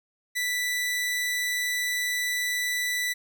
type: tone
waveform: sawtooth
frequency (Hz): 1975.5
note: B6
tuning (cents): 0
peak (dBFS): -22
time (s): 0.35-3.14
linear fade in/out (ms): 20
effects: none